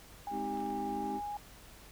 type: tone with pitch glide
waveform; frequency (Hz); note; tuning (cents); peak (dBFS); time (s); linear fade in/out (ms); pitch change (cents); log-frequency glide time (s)
sine; 813 to 824.8; G#5 to G#5; -37 to -12; -36; 0.27-1.37; 2; +25; 0.9-1.13
type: chord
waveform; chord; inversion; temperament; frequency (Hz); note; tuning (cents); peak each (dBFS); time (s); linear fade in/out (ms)
triangle; Ab major seventh; none; equal with one note detuned; 207.7 / 261.6 / 312.6 / 392; Ab3 / C4 / Eb4 / G4; 0 / 0 / +8 / 0; -40; 0.3-1.21; 50
type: clicks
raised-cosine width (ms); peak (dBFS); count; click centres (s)
0.3; -38; 4; 0.573 / 0.604 / 0.663 / 0.704
effects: added 50 Hz sine -58 dBFS peak until 1.91 s + pink hiss -55 dBFS RMS until 1.91 s